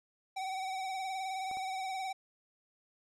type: tone with vibrato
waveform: square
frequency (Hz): 761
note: F#5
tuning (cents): +48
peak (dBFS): -36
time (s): 0.36-2.13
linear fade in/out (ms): 10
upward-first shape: triangle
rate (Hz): 19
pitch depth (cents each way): 49
type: clicks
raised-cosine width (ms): 1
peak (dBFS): -36 / -37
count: 2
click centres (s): 1.513 / 1.571
effects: low-pass 8000 Hz 12 dB/octave